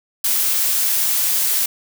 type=noise; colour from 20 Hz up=blue; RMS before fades=-18 dBFS; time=0.24-1.66 s; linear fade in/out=5 ms; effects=none